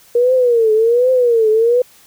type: tone with vibrato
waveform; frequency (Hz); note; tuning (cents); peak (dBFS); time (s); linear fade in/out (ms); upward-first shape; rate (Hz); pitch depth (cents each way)
sine; 471.9; A#4; +21; -9; 0.15-1.82; 5; triangle; 1.3; 170
effects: white hiss -47 dBFS RMS until 2.06 s